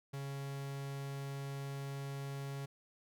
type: tone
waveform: 45% pulse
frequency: 138.59 Hz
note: C#3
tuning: in tune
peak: -40 dBFS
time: 0.13-2.66 s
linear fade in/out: 10 ms
effects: none